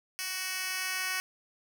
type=tone with high-pass filter sweep; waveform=10% pulse; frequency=372.5 Hz; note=F#4; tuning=12 cents sharp; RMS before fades=-34 dBFS; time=0.19-1.2 s; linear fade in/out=0 ms; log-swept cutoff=3100 to 1800 Hz; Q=0.82; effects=none